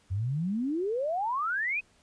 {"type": "exponential sweep", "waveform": "sine", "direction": "up", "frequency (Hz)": [89, 2596], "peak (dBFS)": -27, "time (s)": [0.1, 1.81], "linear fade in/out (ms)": 20, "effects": ["pink hiss -64 dBFS RMS until 2.02 s", "resampled to 22050 Hz"]}